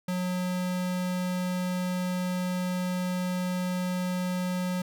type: tone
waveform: square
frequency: 181.5 Hz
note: F#3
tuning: 33 cents flat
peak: -28 dBFS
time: 0.08-4.82 s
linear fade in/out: 5 ms
effects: none